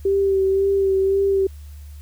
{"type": "tone with vibrato", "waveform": "sine", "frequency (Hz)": 389.3, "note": "G4", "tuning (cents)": -12, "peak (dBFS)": -15, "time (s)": [0.05, 1.47], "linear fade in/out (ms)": 5, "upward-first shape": "sine", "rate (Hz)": 1.9, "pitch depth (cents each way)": 24, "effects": ["added 73 Hz sine -35 dBFS peak until 2.01 s", "white hiss -54 dBFS RMS until 2.01 s"]}